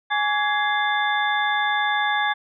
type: tone cluster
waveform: sine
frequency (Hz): 833 / 1143 / 1671 / 2085 / 3532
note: G#5 / D6 / G#6 / C7 / A7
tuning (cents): +5 / -47 / +10 / -7 / +6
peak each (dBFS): -23 / -29 / -23 / -30 / -29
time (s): 0.1-2.34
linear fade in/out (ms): 20
effects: none